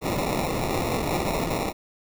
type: noise with sample-and-hold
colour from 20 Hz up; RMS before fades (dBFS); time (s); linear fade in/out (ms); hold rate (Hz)
blue; -26; 0.01-1.73; 50; 1575
effects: none